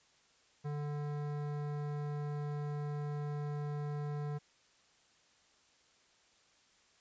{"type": "tone with hard clipping", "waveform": "sine", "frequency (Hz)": 146.83, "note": "D3", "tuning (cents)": 0, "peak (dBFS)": -38, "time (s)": [0.64, 4.39], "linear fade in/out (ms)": 20, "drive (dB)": 16, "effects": ["white hiss -68 dBFS RMS until 7 s", "resampled to 16000 Hz"]}